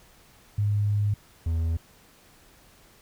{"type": "tone pair in turn", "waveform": ["sine", "triangle"], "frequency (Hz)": [103.3, 81.99], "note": ["G#2", "E2"], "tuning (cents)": [-9, -9], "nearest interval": "major third", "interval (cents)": 400, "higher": "first", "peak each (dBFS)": -21, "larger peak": "neither", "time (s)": [[0.58, 1.14], [1.46, 1.77]], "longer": "first", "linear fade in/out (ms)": 5, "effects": ["pink hiss -56 dBFS RMS until 3.01 s"]}